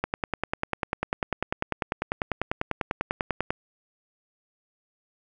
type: click train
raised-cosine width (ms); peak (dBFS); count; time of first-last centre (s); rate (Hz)
0.5; -10; 36; 0.04-3.505; 10.1
effects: none